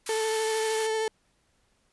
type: high-pass noise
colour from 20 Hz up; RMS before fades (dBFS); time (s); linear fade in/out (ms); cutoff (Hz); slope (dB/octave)
white; -35; 0.06-0.87; 5; 1000; 48
type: tone with vibrato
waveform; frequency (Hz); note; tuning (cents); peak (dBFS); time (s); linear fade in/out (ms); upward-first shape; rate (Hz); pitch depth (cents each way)
35% pulse; 440; A4; 0; -24; 0.09-1.08; 2; triangle; 13; 19
effects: pink hiss -69 dBFS RMS until 1.92 s + resampled to 24000 Hz